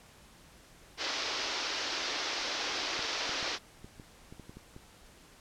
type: band-pass noise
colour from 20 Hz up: white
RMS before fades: -35 dBFS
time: 0.97-3.59 s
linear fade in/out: 50 ms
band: 270 to 5700 Hz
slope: 48 dB/octave
type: clicks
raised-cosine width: 3 ms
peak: -34 dBFS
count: 10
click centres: 2.993 / 3.294 / 3.428 / 3.845 / 3.998 / 4.325 / 4.397 / 4.495 / 4.57 / 4.764 s
effects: pink hiss -57 dBFS RMS until 5.4 s + low-pass 11000 Hz 12 dB/octave